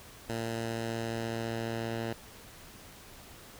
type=tone with low-pass filter sweep; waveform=10% pulse; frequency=114.5 Hz; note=A#2; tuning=31 cents flat; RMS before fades=-35 dBFS; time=0.29-2.13 s; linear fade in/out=5 ms; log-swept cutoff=12000 to 4100 Hz; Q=0.72; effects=pink hiss -51 dBFS RMS until 3.59 s